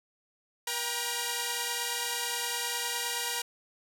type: tone cluster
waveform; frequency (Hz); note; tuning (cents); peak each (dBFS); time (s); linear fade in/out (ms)
5% pulse; 478.8 / 785 / 948; A#4 / G5 / A#5; +46 / +2 / +29; -24 / -26 / -21; 0.67-3.42; 5
effects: none

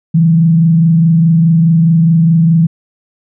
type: tone with frequency modulation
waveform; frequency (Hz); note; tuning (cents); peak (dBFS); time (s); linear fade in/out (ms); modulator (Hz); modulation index
sine; 164.5; E3; -3; -5; 0.14-2.67; 10; 24.8; 0.38
effects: none

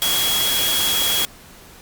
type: tone in noise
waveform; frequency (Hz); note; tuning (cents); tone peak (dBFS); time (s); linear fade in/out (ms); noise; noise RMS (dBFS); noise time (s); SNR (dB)
sine; 3322; G#7; 0; -20; 0.02-1.25; 0; white; -21; 0.02-1.25; -2
effects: pink hiss -44 dBFS RMS until 1.81 s + Opus 48 kbps

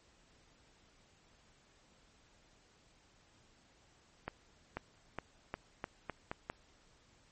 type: accelerating click train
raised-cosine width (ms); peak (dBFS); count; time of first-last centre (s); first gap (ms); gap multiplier
0.5; -23; 8; 4.28-6.499; 490; 0.85
effects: pink hiss -67 dBFS RMS until 7.31 s + MP3 32 kbps

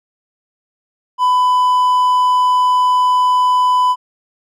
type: tone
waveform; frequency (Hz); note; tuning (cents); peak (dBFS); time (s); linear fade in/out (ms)
triangle; 1000; B5; +21; -8; 1.18-3.96; 50
effects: none

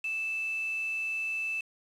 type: tone with quantisation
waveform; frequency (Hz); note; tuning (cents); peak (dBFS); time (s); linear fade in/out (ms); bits
sine; 2637; E7; 0; -30; 0.04-1.61; 5; 7
effects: low-pass 8000 Hz 12 dB/octave

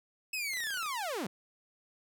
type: linear sweep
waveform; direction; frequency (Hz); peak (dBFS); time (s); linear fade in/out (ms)
sawtooth; down; 2620 to 155.3; -30; 0.33-1.27; 5
type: clicks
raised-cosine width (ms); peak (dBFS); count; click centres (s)
0.2; -31; 10; 0.535 / 0.571 / 0.604 / 0.638 / 0.67 / 0.706 / 0.742 / 0.773 / 0.829 / 0.861
effects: none

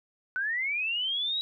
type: linear sweep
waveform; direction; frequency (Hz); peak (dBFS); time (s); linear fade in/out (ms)
sine; up; 1480 to 3892; -27; 0.36-1.41; 0
effects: none

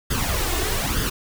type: noise with flanger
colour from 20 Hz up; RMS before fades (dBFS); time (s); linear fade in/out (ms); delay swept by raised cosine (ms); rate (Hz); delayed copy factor
pink; -23; 0.1-1.1; 10; 0.61 to 2.81; 1.1; +0.65
effects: none

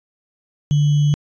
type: tone with sample-and-hold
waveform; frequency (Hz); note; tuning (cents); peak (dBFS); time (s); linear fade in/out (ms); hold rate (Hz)
sine; 146.83; D3; 0; -12; 0.71-1.14; 0; 3150
effects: resampled to 16000 Hz

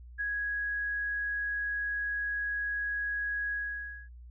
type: tone with ADSR envelope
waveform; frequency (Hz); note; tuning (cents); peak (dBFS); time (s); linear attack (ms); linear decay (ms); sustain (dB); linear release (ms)
sine; 1661.2; G#6; 0; -28; 0.18-4.09; 29; 5; -2; 570
effects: added 60 Hz sine -46 dBFS peak until 4.3 s

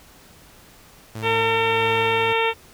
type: tone with tremolo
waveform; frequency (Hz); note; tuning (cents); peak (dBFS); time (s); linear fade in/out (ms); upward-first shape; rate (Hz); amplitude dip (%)
sawtooth; 110; A2; 0; -25; 1.15-2.33; 5; sine; 1.6; 30
type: harmonic tone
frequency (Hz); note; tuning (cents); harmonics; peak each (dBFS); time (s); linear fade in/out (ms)
453.2; A#4; -49; 1 / 2 / 3 / 4 / 5 / 6 / 7 / 8; -22 / -23 / -29 / -30 / -27 / -26 / -32 / -33; 1.22-2.54; 50
effects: pink hiss -49 dBFS RMS until 2.73 s

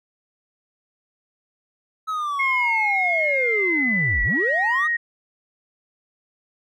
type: linear two-way sweep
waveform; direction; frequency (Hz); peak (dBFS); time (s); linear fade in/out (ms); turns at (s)
triangle; down then up; 1299 to 35 to 1274; -21; 2.07-4.88; 20; 4.23
type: tone with pitch glide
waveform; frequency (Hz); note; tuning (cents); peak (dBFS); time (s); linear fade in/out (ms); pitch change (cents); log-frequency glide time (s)
sine; 2157 to 1877.8; C#7 to A#6; -48 to +12; -19; 2.39-4.97; 10; -240; 3.26-4.57
effects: none

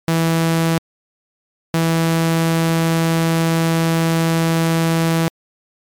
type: tone pair in turn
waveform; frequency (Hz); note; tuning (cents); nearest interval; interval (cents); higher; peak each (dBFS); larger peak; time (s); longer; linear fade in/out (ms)
sawtooth; 164.3 / 164.3; E3 / E3; -5 / -5; unison; 0; neither; -10; neither; 0.08-0.78 / 1.74-5.28; second; 0
effects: MP3 96 kbps

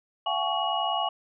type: tone cluster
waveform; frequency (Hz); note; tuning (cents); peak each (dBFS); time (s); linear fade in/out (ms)
sine; 686 / 756 / 845 / 1119 / 2901; F5 / F#5 / G#5 / C#6 / F#7; -31 / +37 / +30 / +16 / -35; -31; 0.26-1.09; 5
effects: none

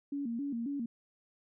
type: tone with vibrato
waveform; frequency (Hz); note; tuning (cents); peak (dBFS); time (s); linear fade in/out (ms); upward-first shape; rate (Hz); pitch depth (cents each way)
sine; 256.5; C4; -34; -33; 0.12-0.86; 5; square; 3.7; 170
effects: none

